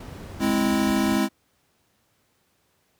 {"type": "noise", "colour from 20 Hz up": "brown", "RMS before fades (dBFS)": -32, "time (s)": [0, 1.17], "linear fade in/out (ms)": 5}
{"type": "chord", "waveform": "square", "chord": "Ab augmented", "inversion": "none", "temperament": "equal", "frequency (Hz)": [207.7, 261.6, 329.6], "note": ["Ab3", "C4", "E4"], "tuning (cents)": [0, 0, 0], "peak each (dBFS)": [-24, -25, -26], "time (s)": [0.39, 1.29], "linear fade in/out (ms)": 50}
{"effects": ["pink hiss -67 dBFS RMS until 2.99 s", "high-pass 80 Hz 12 dB/octave"]}